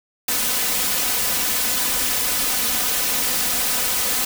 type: noise with comb filter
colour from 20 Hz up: white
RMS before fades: -21 dBFS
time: 0.28-4.25 s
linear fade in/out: 5 ms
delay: 4 ms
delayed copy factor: +0.7
effects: none